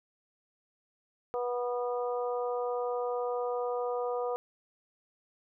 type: harmonic tone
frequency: 244.4 Hz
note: B3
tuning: 18 cents flat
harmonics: 2 / 3 / 4 / 5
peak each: -31 / -37 / -41 / -41 dBFS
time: 1.34-4.36 s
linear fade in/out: 0 ms
effects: none